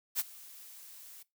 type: noise with ADSR envelope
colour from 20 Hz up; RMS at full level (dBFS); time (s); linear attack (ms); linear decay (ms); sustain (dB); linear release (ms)
blue; -29; 0.15-1.23; 47; 26; -22; 8
effects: noise-tail reverb RT60 0.2 s tail -20 dB re dry